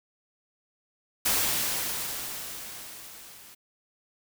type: noise with level ramp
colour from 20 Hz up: white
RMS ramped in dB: -24 to -50 dBFS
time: 1.25-3.55 s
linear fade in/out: 10 ms
effects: none